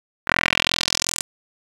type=tone with band-pass filter sweep; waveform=10% pulse; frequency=42.69 Hz; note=F1; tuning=39 cents flat; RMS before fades=-22 dBFS; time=0.27-1.22 s; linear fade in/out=10 ms; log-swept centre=1600 to 8700 Hz; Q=2.4; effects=7-bit